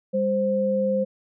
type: tone pair together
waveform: sine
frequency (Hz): 200.4 / 523.3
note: G3 / C5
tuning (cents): +38 / 0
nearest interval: octave + perfect fourth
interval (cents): 1662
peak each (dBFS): -25 / -21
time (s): 0.13-1.05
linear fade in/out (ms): 20
effects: none